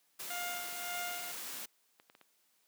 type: noise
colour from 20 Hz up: white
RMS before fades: -43 dBFS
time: 0.19-1.66 s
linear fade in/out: 10 ms
type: tone with tremolo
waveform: 15% pulse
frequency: 706 Hz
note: F5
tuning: 19 cents sharp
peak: -31 dBFS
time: 0.3-1.32 s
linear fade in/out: 5 ms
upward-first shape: sine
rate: 1.8 Hz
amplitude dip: 60%
type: clicks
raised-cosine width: 0.3 ms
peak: -40 dBFS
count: 7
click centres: 1.193 / 1.281 / 1.426 / 1.999 / 2.099 / 2.151 / 2.213 s
effects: white hiss -73 dBFS RMS until 2.67 s + high-pass 200 Hz 12 dB/octave